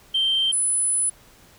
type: tone pair in turn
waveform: sine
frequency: 3136 / 10025 Hz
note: G7 / D#9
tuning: 0 / +12 cents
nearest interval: octave + minor sixth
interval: 2012 cents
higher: second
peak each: -17 / -18 dBFS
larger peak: first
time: 0.14-0.52 / 0.52-1.1 s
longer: second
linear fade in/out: 10 ms
effects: tanh soft clip ceiling -14 dBFS + pink hiss -52 dBFS RMS until 1.58 s